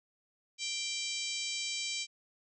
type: harmonic tone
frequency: 784 Hz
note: G5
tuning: in tune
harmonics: 3 / 4 / 5 / 6 / 7 / 8 / 9 / 10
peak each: -40 / -41 / -42 / -43 / -43 / -44 / -45 / -45 dBFS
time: 0.58-2.07 s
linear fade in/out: 50 ms
effects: none